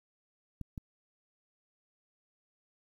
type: clicks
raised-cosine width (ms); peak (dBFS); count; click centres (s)
5; -27; 2; 0.613 / 0.778
effects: 10-bit